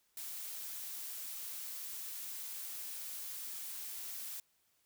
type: noise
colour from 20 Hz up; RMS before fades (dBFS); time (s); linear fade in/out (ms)
blue; -44; 0.17-4.4; 2
effects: white hiss -75 dBFS RMS until 4.85 s